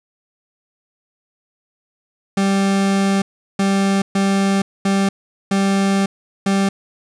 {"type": "tone bursts at uneven times", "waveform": "40% pulse", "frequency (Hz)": 196, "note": "G3", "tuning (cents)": 0, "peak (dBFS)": -13, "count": 6, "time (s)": [[2.37, 3.22], [3.59, 4.02], [4.15, 4.62], [4.85, 5.09], [5.51, 6.06], [6.46, 6.69]], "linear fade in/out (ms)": 5, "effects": ["resampled to 22050 Hz", "7-bit"]}